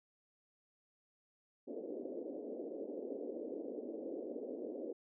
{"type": "band-pass noise", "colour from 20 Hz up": "white", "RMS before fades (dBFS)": -44, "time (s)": [1.67, 4.93], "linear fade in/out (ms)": 10, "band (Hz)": [250, 540], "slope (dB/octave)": 48, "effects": []}